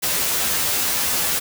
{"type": "noise with comb filter", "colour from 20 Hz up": "white", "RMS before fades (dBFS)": -21, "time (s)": [0.02, 1.4], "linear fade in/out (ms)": 20, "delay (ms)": 12, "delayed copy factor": 1, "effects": []}